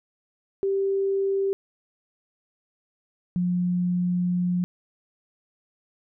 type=tone pair in turn; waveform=sine; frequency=391.3 / 178.28 Hz; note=G4 / F3; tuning=-3 / +36 cents; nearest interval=octave + major second; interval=1361 cents; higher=first; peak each=-21 dBFS; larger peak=neither; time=0.63-1.53 / 3.36-4.64 s; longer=second; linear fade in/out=0 ms; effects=none